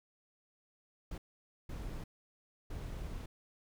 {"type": "noise bursts at uneven times", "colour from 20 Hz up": "brown", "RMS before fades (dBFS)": -42, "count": 3, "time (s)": [[1.11, 1.18], [1.69, 2.04], [2.7, 3.26]], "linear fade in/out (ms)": 5, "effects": []}